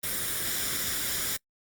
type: noise with comb filter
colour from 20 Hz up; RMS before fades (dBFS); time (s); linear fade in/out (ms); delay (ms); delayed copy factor
white; -30; 0.03-1.37; 10; 0.56; +0.55
effects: noise-tail reverb RT60 0.1 s tail -26 dB re dry + Opus 32 kbps